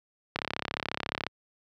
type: click train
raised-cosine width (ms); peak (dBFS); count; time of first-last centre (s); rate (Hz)
0.3; -13; 32; 0.36-1.266; 34.2
effects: high-pass 80 Hz 12 dB/octave